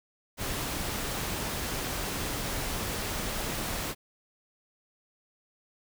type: noise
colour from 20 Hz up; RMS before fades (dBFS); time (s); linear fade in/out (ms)
pink; -33; 0.37-3.95; 50
effects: none